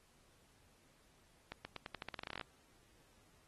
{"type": "accelerating click train", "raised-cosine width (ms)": 0.3, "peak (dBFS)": -27, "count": 17, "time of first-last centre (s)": [1.52, 2.412], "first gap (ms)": 130, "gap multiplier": 0.87, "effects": ["pink hiss -70 dBFS RMS until 3.47 s", "AAC 32 kbps"]}